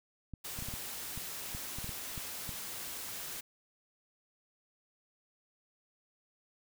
clicks, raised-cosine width 5 ms, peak -30 dBFS, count 12, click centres 0.337 / 0.589 / 0.624 / 0.686 / 0.739 / 1.176 / 1.549 / 1.786 / 1.844 / 1.892 / 2.178 / 2.492 s
white noise, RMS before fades -42 dBFS, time 0.44-3.41 s, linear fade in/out 10 ms
effects none

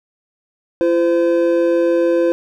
triangle tone pair together, 340 / 513.3 Hz, F4 / C5, -46 / -33 cents, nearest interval perfect fifth, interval 713 cents, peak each -13 dBFS, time 0.81-2.32 s, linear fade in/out 0 ms, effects none

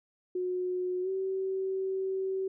sine tone with pitch glide, 363.9 to 381.8 Hz, F#4 to G4, -29 to -46 cents, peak -29 dBFS, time 0.35-2.48 s, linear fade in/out 5 ms, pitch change +83 cents, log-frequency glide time 1.02-1.09 s, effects none

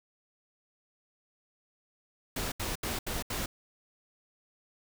pink noise bursts, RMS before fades -34 dBFS, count 5, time 2.36-3.46 s, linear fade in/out 5 ms, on 160 ms, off 75 ms, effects none

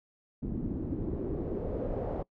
pink noise with low-pass filter sweep, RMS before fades -34 dBFS, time 0.42-2.23 s, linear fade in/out 10 ms, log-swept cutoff 250 to 600 Hz, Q 2.6, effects noise-tail reverb RT60 0.1 s tail -23 dB re dry

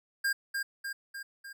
square tone with echo, 1607 Hz, G6, 43 cents sharp, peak -27 dBFS, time 0.24-0.33 s, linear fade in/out 10 ms, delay 300 ms, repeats 4, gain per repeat -4 dB, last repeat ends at 1.53 s, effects none

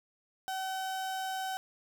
35% pulse tone, 761 Hz, F#5, 48 cents sharp, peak -32 dBFS, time 0.48-1.57 s, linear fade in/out 0 ms, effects none

